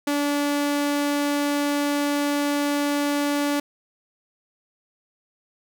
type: tone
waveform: sawtooth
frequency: 288.6 Hz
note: D4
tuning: 30 cents flat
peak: -17 dBFS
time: 0.07-3.6 s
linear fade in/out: 5 ms
effects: none